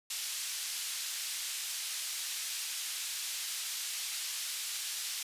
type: band-pass noise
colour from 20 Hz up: pink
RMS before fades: -38 dBFS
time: 0.1-5.23 s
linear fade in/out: 5 ms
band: 3400 to 12000 Hz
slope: 12 dB/octave
effects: resampled to 32000 Hz